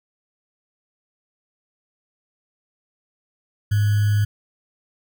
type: tone with sample-and-hold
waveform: sine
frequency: 103.83 Hz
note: G#2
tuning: in tune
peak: -15 dBFS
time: 3.71-4.25 s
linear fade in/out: 10 ms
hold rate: 1575 Hz
effects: none